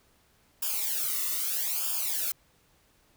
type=noise with flanger; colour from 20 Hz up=blue; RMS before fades=-30 dBFS; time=0.62-2.32 s; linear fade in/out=5 ms; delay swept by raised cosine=0.49 to 1.27 ms; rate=0.79 Hz; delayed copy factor=-0.9; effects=pink hiss -65 dBFS RMS until 3.16 s